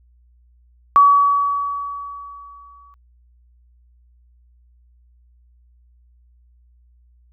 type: tone with exponential decay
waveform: sine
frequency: 1136 Hz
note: C#6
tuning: 42 cents sharp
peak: -6 dBFS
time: 0.96-2.94 s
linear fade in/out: 0 ms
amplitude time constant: 430 ms
effects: added 60 Hz sine -51 dBFS peak until 7.32 s